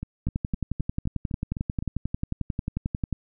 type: two click trains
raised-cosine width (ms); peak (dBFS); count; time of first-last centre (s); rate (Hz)
5; -19 / -14; 8 / 33; 0.03-1.825 / 0.27-3.127; 3.9 / 11.2
effects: none